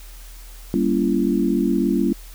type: chord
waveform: sine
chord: G diminished seventh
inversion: none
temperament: just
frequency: 196 / 235.2 / 282.2 / 338.7 Hz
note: G3 / Bb3 / Db4 / Fb4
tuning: 0 / +16 / +31 / +47 cents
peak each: -22 dBFS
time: 0.74-2.13 s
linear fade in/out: 0 ms
effects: added 40 Hz sine -37 dBFS peak until 2.34 s + white hiss -46 dBFS RMS until 2.34 s